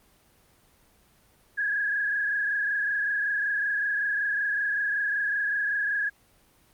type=tone with frequency modulation; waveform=sine; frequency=1661.2 Hz; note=G#6; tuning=in tune; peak=-24 dBFS; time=1.57-6.1 s; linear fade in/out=20 ms; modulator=25.3 Hz; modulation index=2; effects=pink hiss -61 dBFS RMS until 6.73 s + Opus 24 kbps